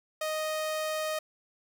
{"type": "tone", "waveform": "sawtooth", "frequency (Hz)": 622.3, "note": "D#5", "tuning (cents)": 0, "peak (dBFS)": -26, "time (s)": [0.21, 1.19], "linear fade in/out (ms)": 5, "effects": []}